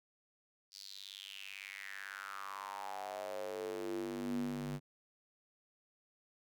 square tone with high-pass filter sweep, 49 Hz, G1, in tune, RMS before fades -43 dBFS, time 0.71-4.8 s, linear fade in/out 50 ms, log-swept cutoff 4900 to 170 Hz, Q 5.8, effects none

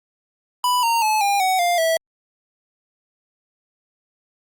square tone with pitch steps, 990 / 923.7 / 861.8 / 804.1 / 750.3 / 700 / 653.2 Hz, B5 / A#5 / A5 / G5 / F#5 / F5 / E5, +4 / -16 / -36 / +44 / +24 / +4 / -16 cents, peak -17 dBFS, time 0.64-1.97 s, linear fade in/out 2 ms, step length 190 ms, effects Opus 48 kbps

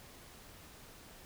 silence, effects pink hiss -55 dBFS RMS until 1.25 s

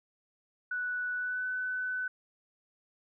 sine tone with pitch glide, 1480 to 1504.1 Hz, F#6 to F#6, 0 to +28 cents, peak -31 dBFS, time 0.71-2.08 s, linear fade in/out 5 ms, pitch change +28 cents, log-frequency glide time 1.15-1.45 s, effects none

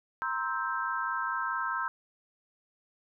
sine chord, C dominant seventh, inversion third, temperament just, 941.9 / 1046.5 / 1308.1 / 1569.8 Hz, Bb5 / C6 / E6 / G6, +18 / 0 / -14 / +2 cents, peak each -37 / -35 / -34 / -34 dBFS, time 0.22-1.88 s, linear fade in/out 0 ms, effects none

